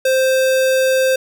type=tone; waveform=square; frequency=523.3 Hz; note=C5; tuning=in tune; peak=-13 dBFS; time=0.05-1.16 s; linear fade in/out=5 ms; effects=none